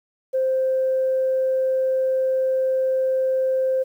sine tone, 523 Hz, C5, 1 cent flat, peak -17 dBFS, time 0.33-3.84 s, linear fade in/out 20 ms, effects tanh soft clip ceiling -13 dBFS + 9-bit

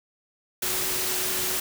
sine tone in noise, 370 Hz, F#4, in tune, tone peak -37 dBFS, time 0.63-1.58 s, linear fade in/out 5 ms, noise white, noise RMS -27 dBFS, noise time 0.62-1.6 s, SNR -13 dB, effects none

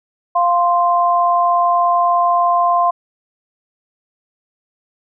sine tone pair together, 698.5 / 1044.9 Hz, F5 / C6, 0 / -3 cents, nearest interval perfect fifth, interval 697 cents, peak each -14 dBFS, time 0.35-2.91 s, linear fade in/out 10 ms, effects none

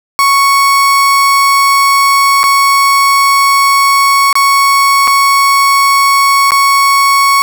35% pulse tone with dropouts, 1108.7 Hz, C#6, in tune, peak -4 dBFS, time 0.19-7.42 s, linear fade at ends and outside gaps 0 ms, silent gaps 2.432-2.439 / 4.328-4.354 / 5.074-5.078 / 6.507-6.519 s, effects none

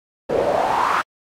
pink noise with band-pass filter sweep, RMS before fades -19 dBFS, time 0.29-1.02 s, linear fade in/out 10 ms, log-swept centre 450 to 1300 Hz, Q 4.6, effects AAC 64 kbps

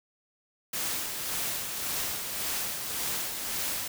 white noise with tremolo, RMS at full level -31 dBFS, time 0.73-3.88 s, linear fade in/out 5 ms, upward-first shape sine, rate 1.8 Hz, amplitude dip 40%, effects none

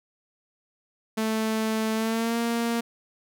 sawtooth tone with pitch glide, 220 to 233.1 Hz, A3 to A#3, 0 to 0 cents, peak -20 dBFS, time 1.17-2.81 s, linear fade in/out 10 ms, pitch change +100 cents, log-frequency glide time 1.94-2.38 s, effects none

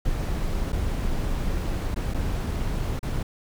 brown noise with dropouts, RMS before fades -26 dBFS, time 0.05-3.23 s, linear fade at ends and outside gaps 5 ms, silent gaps 0.722-0.727 / 1.945-1.96 / 2.139-2.143 / 2.993-3.029 s, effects none

